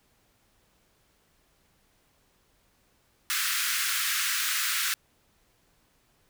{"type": "high-pass noise", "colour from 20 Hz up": "pink", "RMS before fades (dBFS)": -28, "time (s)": [3.3, 4.94], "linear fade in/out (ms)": 0, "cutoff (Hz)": 1300, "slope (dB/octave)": 48, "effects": ["pink hiss -67 dBFS RMS until 6.29 s"]}